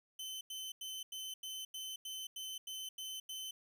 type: tone bursts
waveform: sawtooth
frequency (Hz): 3058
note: G7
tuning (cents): -44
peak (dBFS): -39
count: 11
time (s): 0.19-3.51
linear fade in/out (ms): 5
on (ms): 220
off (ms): 90
effects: none